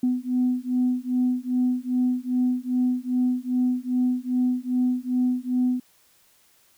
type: beating tone pair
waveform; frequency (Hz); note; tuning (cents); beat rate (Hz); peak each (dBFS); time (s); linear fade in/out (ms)
sine; 249.4 / 251.9; B3 / B3; +17 / +34; 2.5; -23; 0.03-5.8; 5
effects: tanh soft clip ceiling -14 dBFS + white hiss -60 dBFS RMS until 6.77 s